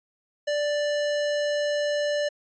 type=tone; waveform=square; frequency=587.3 Hz; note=D5; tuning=in tune; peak=-24 dBFS; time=0.47-2.29 s; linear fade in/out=10 ms; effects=resampled to 16000 Hz